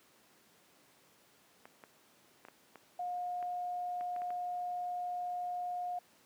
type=clicks; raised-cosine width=0.5 ms; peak=-35 dBFS; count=10; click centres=1.655 / 1.838 / 2.451 / 2.485 / 2.757 / 3.427 / 4.01 / 4.163 / 4.219 / 4.305 s
type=tone; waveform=sine; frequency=715 Hz; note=F5; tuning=41 cents sharp; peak=-35 dBFS; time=2.99-5.99 s; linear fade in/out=5 ms
effects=pink hiss -65 dBFS RMS until 6.25 s + high-pass 200 Hz 12 dB/octave